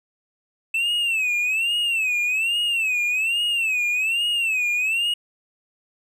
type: tone with vibrato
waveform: triangle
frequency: 2637 Hz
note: E7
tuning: in tune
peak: -18 dBFS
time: 0.74-5.14 s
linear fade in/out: 5 ms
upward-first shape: sine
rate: 1.2 Hz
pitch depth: 150 cents each way
effects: none

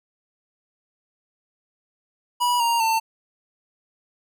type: tone with pitch steps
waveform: square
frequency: 974 / 934.3 / 896.3 Hz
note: B5 / A#5 / A5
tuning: -24 / +4 / +32 cents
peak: -19 dBFS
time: 2.4-3 s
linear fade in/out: 20 ms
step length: 200 ms
effects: none

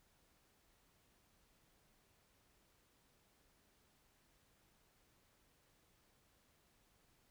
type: silence
effects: pink hiss -74 dBFS RMS until 7.3 s

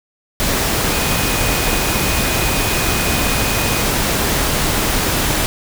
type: tone in noise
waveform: sine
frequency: 2489 Hz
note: D#7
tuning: in tune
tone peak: -26 dBFS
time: 0.92-3.82 s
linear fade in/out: 0 ms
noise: pink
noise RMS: -17 dBFS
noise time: 0.4-5.46 s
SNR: -12 dB
effects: none

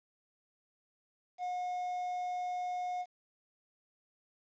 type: tone with quantisation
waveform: triangle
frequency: 722 Hz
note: F#5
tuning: 43 cents flat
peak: -32 dBFS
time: 1.38-3.06 s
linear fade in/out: 50 ms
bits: 10
effects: resampled to 16000 Hz

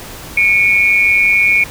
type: tone pair together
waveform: sine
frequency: 2217 / 2412 Hz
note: C#7 / D7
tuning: 0 / +46 cents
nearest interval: minor second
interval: 146 cents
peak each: -11 dBFS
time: 0.37-1.64 s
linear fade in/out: 5 ms
effects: pink hiss -31 dBFS RMS until 1.7 s

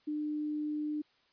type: tone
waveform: sine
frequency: 300.7 Hz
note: D4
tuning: 41 cents sharp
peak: -32 dBFS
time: 0.07-1.02 s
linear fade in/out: 10 ms
effects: white hiss -69 dBFS RMS until 1.32 s + resampled to 11025 Hz

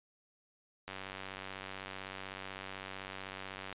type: click train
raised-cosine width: 0.3 ms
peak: -26 dBFS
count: 274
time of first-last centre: 0.88-3.727 s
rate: 95.9 Hz
effects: resampled to 8000 Hz

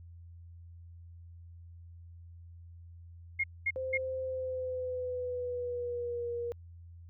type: tone bursts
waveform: sine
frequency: 2142 Hz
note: C7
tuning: 40 cents sharp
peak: -27 dBFS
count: 3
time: 3.39-3.977 s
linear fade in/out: 10 ms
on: 49 ms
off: 220 ms
type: tone with pitch glide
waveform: sine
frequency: 521 to 475 Hz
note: C5 to A#4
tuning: -7 to +33 cents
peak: -33 dBFS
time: 3.76-6.52 s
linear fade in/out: 0 ms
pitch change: -160 cents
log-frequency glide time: 4.22-6.3 s
effects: added 85 Hz sine -48 dBFS peak until 7.09 s

